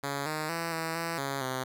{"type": "tone with pitch steps", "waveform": "5% pulse", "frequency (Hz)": [140.4, 154.7, 166.8, 162.8, 166.7, 138.1, 130], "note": ["C#3", "D#3", "E3", "E3", "E3", "C#3", "C3"], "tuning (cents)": [22, -10, 21, -21, 20, -6, -11], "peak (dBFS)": -20, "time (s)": [0.03, 1.64], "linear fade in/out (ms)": 10, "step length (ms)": 230, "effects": []}